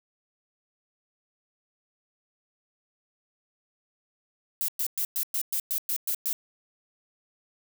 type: noise bursts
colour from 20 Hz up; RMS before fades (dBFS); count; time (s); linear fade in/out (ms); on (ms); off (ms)
violet; -28; 10; 4.61-6.33; 0; 73; 110
effects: none